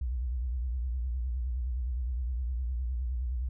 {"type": "tone with vibrato", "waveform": "sine", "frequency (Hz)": 61.74, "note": "B1", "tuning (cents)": 0, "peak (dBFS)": -29, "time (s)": [0.01, 3.49], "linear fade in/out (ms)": 5, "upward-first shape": "sine", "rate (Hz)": 9.7, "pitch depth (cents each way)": 130, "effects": []}